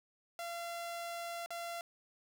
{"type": "tone with dropouts", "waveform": "sawtooth", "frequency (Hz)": 684, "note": "F5", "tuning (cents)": -36, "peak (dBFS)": -36, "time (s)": [0.39, 1.81], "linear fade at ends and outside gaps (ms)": 1, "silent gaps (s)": [1.461, 1.505], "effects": []}